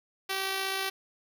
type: tone with amplitude modulation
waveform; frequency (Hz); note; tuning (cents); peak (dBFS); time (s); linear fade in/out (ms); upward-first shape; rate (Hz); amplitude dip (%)
5% pulse; 385.6; G4; -28; -17; 0.29-0.9; 10; sine; 56.2; 30
effects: none